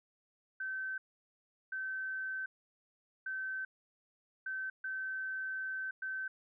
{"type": "tone bursts at uneven times", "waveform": "sine", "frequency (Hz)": 1539, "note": "G6", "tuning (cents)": -32, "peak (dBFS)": -36, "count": 6, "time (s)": [[0.6, 0.98], [1.72, 2.46], [3.26, 3.65], [4.46, 4.7], [4.84, 5.91], [6.02, 6.28]], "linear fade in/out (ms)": 5, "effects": []}